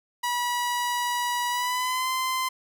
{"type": "tone with pitch glide", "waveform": "sawtooth", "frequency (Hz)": [971, 1034.7], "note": ["B5", "C6"], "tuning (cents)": [-30, -20], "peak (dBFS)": -21, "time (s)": [0.23, 2.49], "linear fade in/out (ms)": 10, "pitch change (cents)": 110, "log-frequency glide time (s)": [1.49, 2.09], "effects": []}